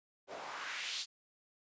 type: noise with band-pass filter sweep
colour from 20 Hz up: white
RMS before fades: -42 dBFS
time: 0.27-1.06 s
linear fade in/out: 50 ms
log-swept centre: 490 to 4700 Hz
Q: 1.7
effects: resampled to 16000 Hz